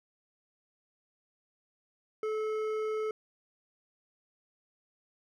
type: tone with hard clipping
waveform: sine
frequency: 433.2 Hz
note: A4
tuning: 27 cents flat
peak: -32 dBFS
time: 2.23-3.11 s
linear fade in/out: 2 ms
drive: 9 dB
effects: none